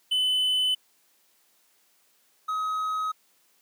triangle tone pair in turn, 3017 / 1268.5 Hz, F#7 / D#6, +33 / +33 cents, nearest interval octave + minor third, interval 1500 cents, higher first, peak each -20 / -24 dBFS, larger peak first, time 0.11-0.75 / 2.48-3.12 s, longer neither, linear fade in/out 10 ms, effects white hiss -65 dBFS RMS until 3.61 s + high-pass 200 Hz 12 dB/octave

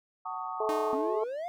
sine chord, D# half-diminished seventh, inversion first, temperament just, 746.7 / 896 / 1120.1 / 1244.5 Hz, F#5 / A5 / C#6 / D#6, +16 / +31 / +18 / 0 cents, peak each -39 dBFS, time 0.25-0.95 s, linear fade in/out 10 ms
harmonic tone, 216.3 Hz, A3, 29 cents flat, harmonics 2 / 3 / 4 / 5, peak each -30 / -34 / -36 / -38 dBFS, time 0.6-1.24 s, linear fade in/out 5 ms
sawtooth tone with exponential decay, 308.3 Hz, D#4, 16 cents flat, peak -29 dBFS, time 0.69-1.43 s, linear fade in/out 0 ms, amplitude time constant 160 ms
triangle exponential sweep, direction up, 260 to 725 Hz, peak -31 dBFS, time 0.93-1.48 s, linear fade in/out 0 ms
effects none

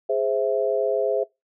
sine chord, Ab augmented, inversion none, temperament equal, 415.3 / 523.3 / 659.3 Hz, Ab4 / C5 / E5, 0 / 0 / 0 cents, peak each -24 dBFS, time 0.09-1.24 s, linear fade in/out 10 ms, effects noise-tail reverb RT60 0.2 s tail -23 dB re dry

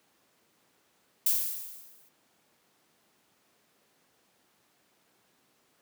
violet noise with exponential decay, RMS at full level -23 dBFS, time 1.26-2.09 s, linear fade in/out 5 ms, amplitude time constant 180 ms, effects pink hiss -68 dBFS RMS until 5.81 s + high-pass 200 Hz 12 dB/octave

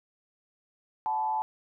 sine tone with frequency modulation, 870 Hz, A5, 20 cents flat, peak -26 dBFS, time 1.06-1.42 s, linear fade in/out 0 ms, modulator 130 Hz, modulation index 0.6, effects none

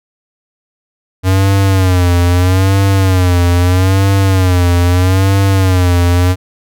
square tone with vibrato, 92.6 Hz, F#2, 2 cents sharp, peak -8 dBFS, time 1.23-6.36 s, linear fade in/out 50 ms, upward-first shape sine, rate 0.78 Hz, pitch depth 100 cents each way, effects none

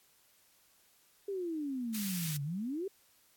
sine exponential two-way sweep, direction down then up, 408.6 to 138.59 to 408.6 Hz, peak -34 dBFS, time 1.28-2.88 s, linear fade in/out 5 ms, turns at 2.43 s
white high-pass noise, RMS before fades -40 dBFS, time 1.94-2.37 s, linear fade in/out 5 ms, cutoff 1900 Hz, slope 12 dB/octave
effects white hiss -67 dBFS RMS until 3.36 s + AAC 64 kbps

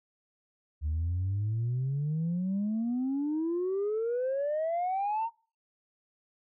sine exponential sweep, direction up, 73.42 to 932.3 Hz, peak -26 dBFS, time 0.81-5.3 s, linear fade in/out 50 ms, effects noise-tail reverb RT60 0.4 s tail -25 dB re dry + tanh soft clip ceiling -25 dBFS

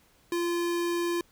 square tone, 344.8 Hz, F4, 22 cents flat, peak -27 dBFS, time 0.32-1.21 s, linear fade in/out 2 ms, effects pink hiss -63 dBFS RMS until 1.31 s

